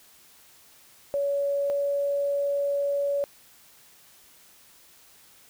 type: tone pair in turn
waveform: sine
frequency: 564 / 566 Hz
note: C#5 / C#5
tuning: +30 / +36 cents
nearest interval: unison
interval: 6 cents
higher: second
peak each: -23 dBFS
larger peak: neither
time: 1.14-1.7 / 1.7-3.24 s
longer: second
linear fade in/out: 0 ms
effects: white hiss -55 dBFS RMS until 5.49 s